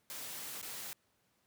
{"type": "noise with dropouts", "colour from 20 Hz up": "white", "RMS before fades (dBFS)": -44, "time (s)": [0.1, 0.93], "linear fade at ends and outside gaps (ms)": 0, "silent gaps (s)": [0.614, 0.628], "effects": ["pink hiss -75 dBFS RMS until 1.46 s", "high-pass 100 Hz 12 dB/octave"]}